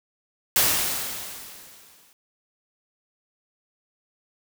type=noise with exponential decay; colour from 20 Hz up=white; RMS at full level=-18 dBFS; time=0.56-2.13 s; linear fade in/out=1 ms; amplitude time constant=340 ms; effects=none